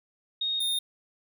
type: tone pair in turn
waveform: sine / square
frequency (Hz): 3723 / 3663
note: A#7 / A#7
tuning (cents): -3 / -31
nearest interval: unison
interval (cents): 28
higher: first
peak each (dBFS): -26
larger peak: neither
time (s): 0.41-0.6 / 0.6-0.79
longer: neither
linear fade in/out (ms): 5
effects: none